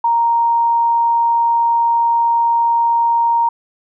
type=tone; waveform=sine; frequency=932.3 Hz; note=A#5; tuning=in tune; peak=-11 dBFS; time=0.04-3.49 s; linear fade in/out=5 ms; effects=none

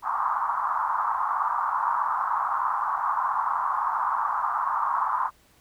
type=band-pass noise; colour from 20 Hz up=white; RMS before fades=-26 dBFS; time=0.02-5.31 s; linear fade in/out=50 ms; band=890 to 1200 Hz; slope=48 dB/octave; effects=pink hiss -60 dBFS RMS until 5.6 s

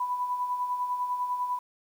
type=tone with tremolo; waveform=sine; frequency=990 Hz; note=B5; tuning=4 cents sharp; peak=-25 dBFS; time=0-1.59 s; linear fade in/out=5 ms; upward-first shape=sine; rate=10 Hz; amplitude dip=50%; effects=9-bit

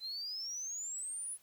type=exponential sweep; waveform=sine; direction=up; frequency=4010 to 10300 Hz; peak=-37 dBFS; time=0-1.38 s; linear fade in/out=50 ms; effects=tanh soft clip ceiling -35 dBFS + white hiss -67 dBFS RMS until 1.42 s

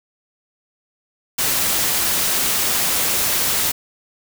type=noise; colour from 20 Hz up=white; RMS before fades=-19 dBFS; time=1.38-3.72 s; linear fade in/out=10 ms; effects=none

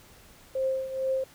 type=tone with tremolo; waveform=sine; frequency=528 Hz; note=C5; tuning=16 cents sharp; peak=-23 dBFS; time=0.55-1.24 s; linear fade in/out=5 ms; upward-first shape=triangle; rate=2.2 Hz; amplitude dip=75%; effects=pink hiss -54 dBFS RMS until 1.34 s

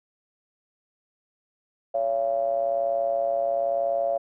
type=ring-modulated tone; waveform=triangle; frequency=60.5 Hz; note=B1; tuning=35 cents flat; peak=-17 dBFS; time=1.94-4.18 s; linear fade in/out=10 ms; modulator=622 Hz; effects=none

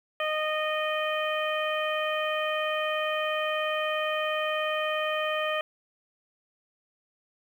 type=harmonic tone; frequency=617 Hz; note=D#5; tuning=15 cents flat; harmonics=1 / 2 / 3 / 4 / 5; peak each=-29 / -32 / -34 / -35 / -36 dBFS; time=0.2-5.61 s; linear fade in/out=2 ms; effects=9-bit

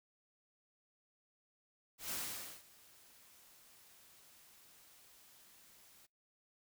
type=noise with ADSR envelope; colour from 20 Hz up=white; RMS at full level=-40 dBFS; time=1.98-6.07 s; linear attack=140 ms; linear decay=500 ms; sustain=-23 dB; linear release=22 ms; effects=noise-tail reverb RT60 0.2 s tail -26 dB re dry

